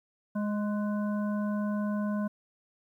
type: harmonic tone with a mistuned harmonic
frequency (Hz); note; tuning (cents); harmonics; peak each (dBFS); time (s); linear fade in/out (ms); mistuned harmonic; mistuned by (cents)
207.7; G#3; 0; 1 / 3 / 5 / 7; -28 / -38 / -42 / -45; 0.35-2.28; 10; 7; +45
effects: 11-bit